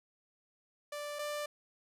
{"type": "tone pair in turn", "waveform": "sawtooth", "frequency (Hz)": [587.3, 591.4], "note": ["D5", "D5"], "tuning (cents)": [0, 12], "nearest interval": "unison", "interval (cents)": 12, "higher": "second", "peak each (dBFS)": [-35, -32], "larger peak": "second", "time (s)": [[0.92, 1.19], [1.19, 1.46]], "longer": "neither", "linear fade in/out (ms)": 5, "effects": ["resampled to 32000 Hz", "11-bit"]}